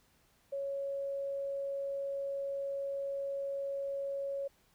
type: tone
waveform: sine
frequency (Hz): 554.4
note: C#5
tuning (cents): 0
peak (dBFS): -34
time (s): 0.52-4.48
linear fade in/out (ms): 10
effects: pink hiss -69 dBFS RMS until 4.74 s